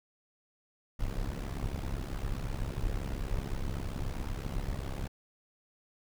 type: noise with amplitude modulation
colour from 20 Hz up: brown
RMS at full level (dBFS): -31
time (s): 0.99-5.08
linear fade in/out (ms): 10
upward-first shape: sine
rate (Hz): 67.7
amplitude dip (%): 85
effects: none